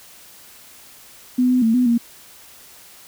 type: tone with pitch steps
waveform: sine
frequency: 250.8 / 252.3 / 224.9 / 249.7 / 235 Hz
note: B3 / B3 / A3 / B3 / A#3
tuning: +27 / +37 / +38 / +19 / +14 cents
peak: -13 dBFS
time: 1.38-1.98 s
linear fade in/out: 10 ms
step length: 120 ms
effects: white hiss -45 dBFS RMS until 3.07 s